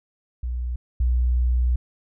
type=tone pair in turn; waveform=sine; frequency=61 / 61.35 Hz; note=B1 / B1; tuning=-21 / -11 cents; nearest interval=unison; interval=10 cents; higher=second; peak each=-24 / -17 dBFS; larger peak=second; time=0.43-0.76 / 1-1.76 s; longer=second; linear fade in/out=5 ms; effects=none